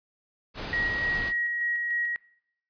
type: noise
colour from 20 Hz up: pink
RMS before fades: -35 dBFS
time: 0.54-1.33 s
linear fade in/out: 50 ms
type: tone with tremolo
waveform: sine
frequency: 1900 Hz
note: A#6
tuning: 33 cents sharp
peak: -25 dBFS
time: 0.73-2.16 s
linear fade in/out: 0 ms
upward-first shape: square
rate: 3.4 Hz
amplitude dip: 25%
effects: noise-tail reverb RT60 0.7 s tail -21 dB re dry + resampled to 11025 Hz